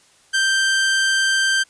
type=tone; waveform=sawtooth; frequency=1568 Hz; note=G6; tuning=in tune; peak=-12 dBFS; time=0.33-1.64 s; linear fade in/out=20 ms; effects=white hiss -54 dBFS RMS until 1.69 s + resampled to 22050 Hz